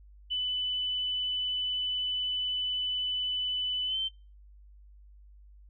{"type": "tone with pitch glide", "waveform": "sine", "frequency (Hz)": [2996, 3100], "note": ["F#7", "G7"], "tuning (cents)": [21, -20], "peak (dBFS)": -28, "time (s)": [0.3, 4.09], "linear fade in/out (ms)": 20, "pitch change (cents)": 59, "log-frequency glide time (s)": [3.86, 3.98], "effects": ["noise-tail reverb RT60 0.3 s tail -21 dB re dry", "added 50 Hz sine -51 dBFS peak until 5.69 s"]}